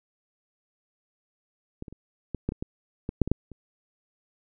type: clicks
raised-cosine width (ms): 3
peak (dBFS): -22 / -28 / -30 / -17 / -13 / -20 / -18 / -17 / -6 / -17 / -8 / -29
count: 12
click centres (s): 1.824 / 1.882 / 1.926 / 2.347 / 2.49 / 2.521 / 2.625 / 3.091 / 3.217 / 3.276 / 3.316 / 3.517
effects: none